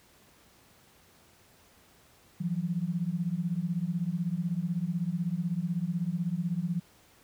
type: beating tone pair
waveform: sine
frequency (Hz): 165 / 181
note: E3 / F#3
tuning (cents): +2 / -38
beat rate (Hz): 16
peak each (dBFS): -31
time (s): 2.4-6.8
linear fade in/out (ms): 10
effects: pink hiss -60 dBFS RMS until 7.23 s + high-pass 60 Hz 12 dB/octave